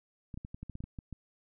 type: clicks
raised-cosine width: 5 ms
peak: -29 dBFS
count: 11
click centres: 0.342 / 0.375 / 0.449 / 0.545 / 0.63 / 0.697 / 0.754 / 0.805 / 0.84 / 0.988 / 1.127 s
effects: none